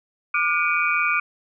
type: tone cluster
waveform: sine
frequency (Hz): 1192 / 1435 / 2300 / 2465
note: D6 / F6 / D7 / D#7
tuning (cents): +25 / +47 / -37 / -17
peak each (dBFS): -24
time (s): 0.34-1.2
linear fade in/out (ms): 5
effects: none